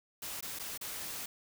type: noise with dropouts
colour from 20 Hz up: white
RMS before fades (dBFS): -41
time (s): 0.22-1.26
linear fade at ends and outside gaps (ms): 5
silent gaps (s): 0.408-0.425 / 0.589-0.595 / 0.777-0.811
effects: none